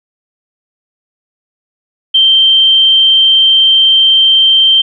sine tone, 3136 Hz, G7, in tune, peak -4 dBFS, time 2.14-4.82 s, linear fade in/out 10 ms, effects none

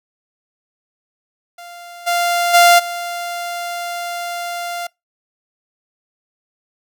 sawtooth tone with level steps, 696 Hz, F5, 6 cents flat, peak -30 / -11 / -3 / -19 dBFS, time 1.58-4.87 s, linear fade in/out 5 ms, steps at 2.06 / 2.53 / 2.78 s, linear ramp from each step 20 ms, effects noise-tail reverb RT60 0.2 s tail -25 dB re dry

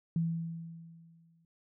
sine tone with exponential decay, 165.7 Hz, E3, 9 cents sharp, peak -26 dBFS, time 0.16-1.45 s, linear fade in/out 2 ms, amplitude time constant 280 ms, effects none

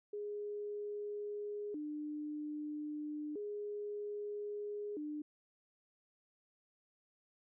sine tone with vibrato, 352.3 Hz, F4, 15 cents sharp, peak -39 dBFS, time 0.13-5.22 s, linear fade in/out 5 ms, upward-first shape square, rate 0.31 Hz, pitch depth 280 cents each way, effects none

